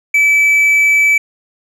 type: tone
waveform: triangle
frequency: 2305 Hz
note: D7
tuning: 33 cents flat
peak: -6 dBFS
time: 0.14-1.18 s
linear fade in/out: 5 ms
effects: none